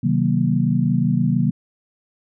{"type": "chord", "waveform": "sine", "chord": "C half-diminished seventh", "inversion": "none", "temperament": "just", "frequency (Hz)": [130.81, 156.98, 188.37, 235.5], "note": ["C3", "Eb3", "Gb3", "Bb3"], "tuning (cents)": [0, 16, 31, 18], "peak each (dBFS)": -21, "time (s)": [0.03, 1.51], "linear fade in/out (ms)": 10, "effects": []}